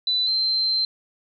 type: tone pair in turn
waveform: sine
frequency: 3991 / 4117 Hz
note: B7 / C8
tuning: +17 / -29 cents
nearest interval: minor second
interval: 54 cents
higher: second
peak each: -19 dBFS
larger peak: neither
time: 0.07-0.27 / 0.27-0.85 s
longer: second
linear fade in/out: 2 ms
effects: none